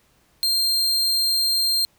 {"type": "tone", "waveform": "40% pulse", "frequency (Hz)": 4186, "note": "C8", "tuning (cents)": 0, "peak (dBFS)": -17, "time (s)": [0.43, 1.85], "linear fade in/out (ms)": 0, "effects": ["pink hiss -61 dBFS RMS until 1.98 s"]}